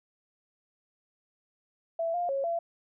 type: tone with pitch steps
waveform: sine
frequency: 664 / 703 / 548 / 677 Hz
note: E5 / F5 / C#5 / E5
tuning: +12 / +11 / -20 / +46 cents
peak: -27 dBFS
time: 1.99-2.59 s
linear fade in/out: 5 ms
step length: 150 ms
effects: none